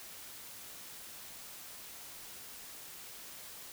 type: silence
effects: white hiss -49 dBFS RMS until 3.72 s